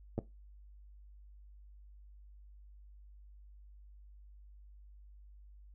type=clicks; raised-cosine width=2 ms; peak=-22 dBFS; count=2; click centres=0.18 / 0.189 s; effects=noise-tail reverb RT60 0.2 s tail -17 dB re dry + added 50 Hz sine -53 dBFS peak until 5.74 s